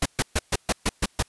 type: noise bursts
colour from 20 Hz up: pink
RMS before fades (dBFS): -22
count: 8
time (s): 0.02-1.226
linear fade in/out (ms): 5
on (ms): 37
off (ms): 130
effects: white hiss -60 dBFS RMS until 1.28 s + resampled to 24000 Hz